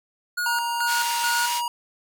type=tone with tremolo; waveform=square; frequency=1445 Hz; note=F#6; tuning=41 cents flat; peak=-24 dBFS; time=0.37-1.49 s; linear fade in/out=10 ms; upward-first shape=square; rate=2.3 Hz; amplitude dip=75%
type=tone with pitch glide; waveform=square; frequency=940 to 954.2 Hz; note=A#5 to A#5; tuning=+14 to +40 cents; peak=-25 dBFS; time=0.46-1.68 s; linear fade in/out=2 ms; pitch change=+26 cents; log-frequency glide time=1.37-1.48 s
type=band-pass noise; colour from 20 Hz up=white; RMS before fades=-30 dBFS; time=0.86-1.62 s; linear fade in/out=50 ms; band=1300 to 8400 Hz; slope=12 dB/octave
effects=none